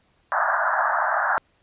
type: band-pass noise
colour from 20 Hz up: white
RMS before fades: -22 dBFS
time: 0.32-1.38 s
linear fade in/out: 0 ms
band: 610 to 1700 Hz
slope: 96 dB/octave
effects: pink hiss -64 dBFS RMS until 1.62 s + resampled to 8000 Hz